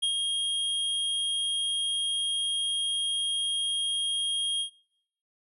square tone with ADSR envelope, 3248 Hz, G#7, 39 cents flat, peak -24 dBFS, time 0.02-4.7 s, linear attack 14 ms, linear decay 98 ms, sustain -3 dB, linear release 94 ms, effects noise-tail reverb RT60 0.8 s tail -25 dB re dry + resampled to 32000 Hz

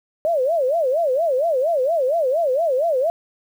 sine tone with vibrato, 587.3 Hz, D5, in tune, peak -16 dBFS, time 0.25-3.1 s, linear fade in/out 0 ms, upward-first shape sine, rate 4.3 Hz, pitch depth 270 cents each way, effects 8-bit

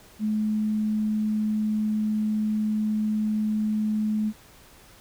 sine tone, 214.2 Hz, A3, 46 cents flat, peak -22 dBFS, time 0.19-4.33 s, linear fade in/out 50 ms, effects pink hiss -52 dBFS RMS until 5 s

